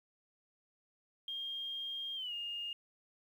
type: tone with pitch glide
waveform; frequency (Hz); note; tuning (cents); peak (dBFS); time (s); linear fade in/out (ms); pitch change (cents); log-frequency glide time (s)
sine; 3218 to 2834; G7 to F7; +45 to +25; -38; 1.28-2.73; 2; -220; 2.15-2.33
effects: 11-bit